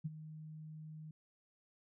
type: tone with ADSR envelope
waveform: sine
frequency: 155.56 Hz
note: D#3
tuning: in tune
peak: -34 dBFS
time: 0.04-1.11 s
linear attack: 17 ms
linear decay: 29 ms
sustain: -13 dB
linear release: 3 ms
effects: none